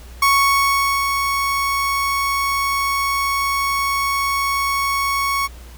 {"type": "tone with ADSR envelope", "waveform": "30% pulse", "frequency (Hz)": 1108.7, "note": "C#6", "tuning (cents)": 0, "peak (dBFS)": -9, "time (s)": [0.22, 5.48], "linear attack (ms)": 5, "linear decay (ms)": 820, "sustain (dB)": -6, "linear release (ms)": 28, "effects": ["added 60 Hz sine -36 dBFS peak until 5.77 s", "pink hiss -45 dBFS RMS until 5.77 s"]}